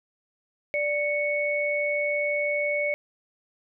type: tone pair together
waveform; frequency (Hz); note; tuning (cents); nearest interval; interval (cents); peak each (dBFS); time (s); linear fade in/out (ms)
sine; 587.3 / 2217; D5 / C#7; 0 / 0; octave + major seventh; 2300; -26; 0.74-2.94; 0
effects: none